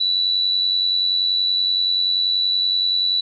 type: tone with amplitude modulation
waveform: sine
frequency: 3951 Hz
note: B7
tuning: in tune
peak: -14 dBFS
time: 0-3.21 s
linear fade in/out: 10 ms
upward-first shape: sine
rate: 90.5 Hz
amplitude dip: 50%
effects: none